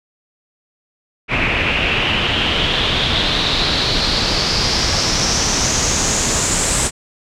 pink noise with low-pass filter sweep, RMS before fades -17 dBFS, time 1.28-6.91 s, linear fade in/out 50 ms, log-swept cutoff 2400 to 8100 Hz, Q 4.9, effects none

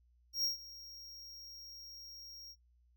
square tone with ADSR envelope, 5588 Hz, F8, in tune, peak -31 dBFS, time 0.33-2.56 s, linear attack 110 ms, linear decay 130 ms, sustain -19 dB, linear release 55 ms, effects noise-tail reverb RT60 0.1 s tail -17 dB re dry + added 60 Hz sine -66 dBFS peak until 2.96 s

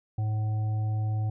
harmonic tone, 107.6 Hz, A2, 38 cents flat, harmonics 1 / 3 / 5 / 7, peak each -25 / -47 / -51 / -43 dBFS, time 0.18-1.3 s, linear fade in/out 5 ms, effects none

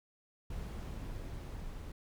brown noise with level ramp, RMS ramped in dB -41 to -44 dBFS, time 0.5-1.92 s, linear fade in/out 5 ms, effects none

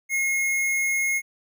square tone, 2158 Hz, C#7, 47 cents flat, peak -22 dBFS, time 0.09-1.22 s, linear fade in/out 50 ms, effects none

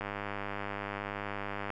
click train, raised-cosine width 0.5 ms, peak -21 dBFS, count 172, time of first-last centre 0.01-1.703 s, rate 101 Hz, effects none

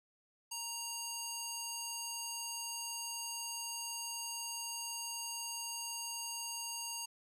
square tone with band-pass filter, 933 Hz, A#5, 1 cent sharp, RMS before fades -42 dBFS, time 0.51-7.06 s, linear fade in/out 10 ms, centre 7800 Hz, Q 1.2, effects none

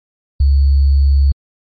sine tone with sample-and-hold, 69.3 Hz, C#2, in tune, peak -7 dBFS, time 0.4-1.32 s, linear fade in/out 5 ms, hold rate 4410 Hz, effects MP3 32 kbps

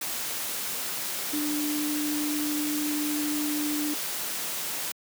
sine tone in noise, 297.8 Hz, D4, 24 cents sharp, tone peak -27 dBFS, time 1.33-3.94 s, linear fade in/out 5 ms, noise white, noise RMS -32 dBFS, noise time 0.01-4.92 s, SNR +2 dB, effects high-pass 150 Hz 12 dB/octave

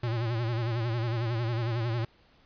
square tone with vibrato, 116.54 Hz, A#2, in tune, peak -28 dBFS, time 0.03-2.05 s, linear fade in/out 5 ms, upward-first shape sine, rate 11 Hz, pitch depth 87 cents each way, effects pink hiss -62 dBFS RMS until 2.45 s + resampled to 11025 Hz

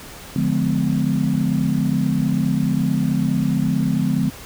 sine chord, D diminished seventh, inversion none, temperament just, 146.83 / 176.2 / 211.4 / 253.7 Hz, D3 / F3 / Ab3 / Cb4, 0 / +16 / +31 / +47 cents, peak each -22 dBFS, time 0.36-4.3 s, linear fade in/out 2 ms, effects pink hiss -38 dBFS RMS until 4.45 s

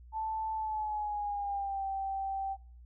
sine tone with pitch glide, 879 to 778.6 Hz, A5 to G5, -2 to -12 cents, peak -32 dBFS, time 0.12-2.57 s, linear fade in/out 50 ms, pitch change -210 cents, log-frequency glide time 0.54-1.85 s, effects noise-tail reverb RT60 0.4 s tail -20 dB re dry + added 60 Hz sine -50 dBFS peak until 2.85 s

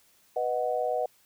sine chord, B major, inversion none, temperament equal, 493.9 / 622.3 / 740 Hz, B4 / D#5 / F#5, 0 / 0 / 0 cents, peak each -30 dBFS, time 0.36-1.06 s, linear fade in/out 5 ms, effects white hiss -63 dBFS RMS until 1.25 s

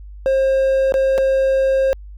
triangle tone with dropouts, 534 Hz, C5, 35 cents sharp, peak -11 dBFS, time 0.26-1.93 s, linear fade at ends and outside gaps 0 ms, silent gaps 0.922-0.941 / 1.179-1.183 s, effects added 50 Hz sine -33 dBFS peak until 2.17 s

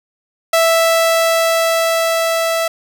sawtooth tone with level ramp, 659.3 Hz, E5, in tune, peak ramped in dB -6 to -11 dBFS, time 0.53-2.68 s, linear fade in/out 5 ms, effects none

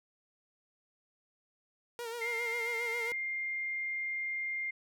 sawtooth tone with vibrato, 466.2 Hz, A#4, in tune, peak -34 dBFS, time 1.99-3.12 s, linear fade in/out 0 ms, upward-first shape sine, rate 7.4 Hz, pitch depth 56 cents each way
sine tone, 2110 Hz, C7, 14 cents sharp, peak -33 dBFS, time 2.21-4.71 s, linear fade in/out 10 ms
effects none

